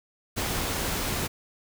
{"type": "noise", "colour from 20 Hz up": "pink", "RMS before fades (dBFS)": -29, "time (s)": [0.36, 1.28], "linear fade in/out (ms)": 20, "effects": []}